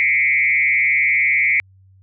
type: tone with frequency modulation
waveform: sine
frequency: 2184 Hz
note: C#7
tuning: 26 cents flat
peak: -13 dBFS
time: 0-1.6 s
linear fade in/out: 0 ms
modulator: 149 Hz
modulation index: 1.2
effects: added 95 Hz sine -47 dBFS peak until 2.02 s

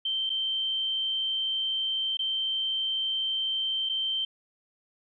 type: tone with dropouts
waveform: sine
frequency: 3122 Hz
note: G7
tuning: 8 cents flat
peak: -26 dBFS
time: 0.05-4.25 s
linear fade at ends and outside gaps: 5 ms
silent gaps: 0.295-0.3 / 2.171-2.191 / 3.891-3.895 s
effects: none

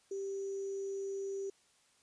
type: tone with sample-and-hold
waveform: sine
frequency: 391.9 Hz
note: G4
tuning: in tune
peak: -36 dBFS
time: 0.11-1.5 s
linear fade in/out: 5 ms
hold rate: 6300 Hz
effects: white hiss -69 dBFS RMS until 2.02 s + resampled to 22050 Hz

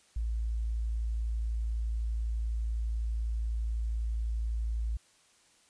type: tone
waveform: sine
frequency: 56 Hz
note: A1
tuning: 31 cents sharp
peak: -29 dBFS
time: 0.16-4.97 s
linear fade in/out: 5 ms
effects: white hiss -64 dBFS RMS until 5.69 s + resampled to 22050 Hz

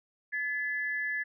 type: tone pair together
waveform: sine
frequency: 1721.1 / 2011 Hz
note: A6 / B6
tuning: -39 / +31 cents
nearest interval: minor third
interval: 270 cents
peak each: -31 / -35 dBFS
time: 0.32-1.24 s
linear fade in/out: 20 ms
effects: none

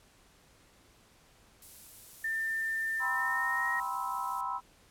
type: noise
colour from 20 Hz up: violet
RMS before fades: -47 dBFS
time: 1.62-4.41 s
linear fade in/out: 2 ms
type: tone with pitch glide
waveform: sine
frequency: 1793 to 1877.8 Hz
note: A6 to A#6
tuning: +32 to +12 cents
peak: -30 dBFS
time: 2.24-3.8 s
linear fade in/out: 5 ms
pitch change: +80 cents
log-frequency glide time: 3.07-3.69 s
type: chord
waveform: sine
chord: C major seventh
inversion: second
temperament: just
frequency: 784.9 / 981.1 / 1046.5 / 1308.1 Hz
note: G5 / B5 / C6 / E6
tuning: +2 / -12 / 0 / -14 cents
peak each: -41 / -35 / -38 / -38 dBFS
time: 2.99-4.61 s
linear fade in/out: 50 ms
effects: pink hiss -62 dBFS RMS until 4.9 s + low-pass 12000 Hz 12 dB/octave

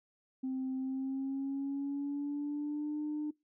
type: tone with pitch glide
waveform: sine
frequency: 261.6 to 300.5 Hz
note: C4 to D4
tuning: 0 to +40 cents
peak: -32 dBFS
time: 0.43-3.31 s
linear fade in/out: 10 ms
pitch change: +240 cents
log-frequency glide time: 0.76-2.97 s
effects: noise-tail reverb RT60 0.2 s tail -23 dB re dry + tanh soft clip ceiling -30 dBFS

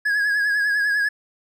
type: tone with vibrato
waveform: triangle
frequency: 1668 Hz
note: G#6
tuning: 7 cents sharp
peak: -16 dBFS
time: 0.05-1.09 s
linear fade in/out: 10 ms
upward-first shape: triangle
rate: 10 Hz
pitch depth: 57 cents each way
effects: none

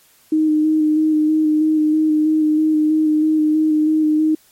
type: tone with vibrato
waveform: sine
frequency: 309.2 Hz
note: D#4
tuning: 11 cents flat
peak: -12 dBFS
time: 0.32-4.35 s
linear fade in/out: 5 ms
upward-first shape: square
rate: 3.1 Hz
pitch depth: 16 cents each way
effects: white hiss -53 dBFS RMS until 4.51 s + MP3 64 kbps

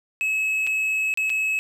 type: tone with dropouts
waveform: triangle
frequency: 2578 Hz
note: E7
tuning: 39 cents flat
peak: -19 dBFS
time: 0.21-1.59 s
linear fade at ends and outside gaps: 0 ms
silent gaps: 0.667-0.672 / 1.14-1.174 / 1.296-1.301 s
effects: none

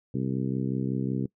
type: harmonic tone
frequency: 65.41 Hz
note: C2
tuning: in tune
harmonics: 2 / 3 / 4 / 5 / 6 / 7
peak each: -30 / -31 / -32 / -37 / -38 / -42 dBFS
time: 0.14-1.26 s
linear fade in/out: 5 ms
effects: noise-tail reverb RT60 0.1 s tail -22 dB re dry

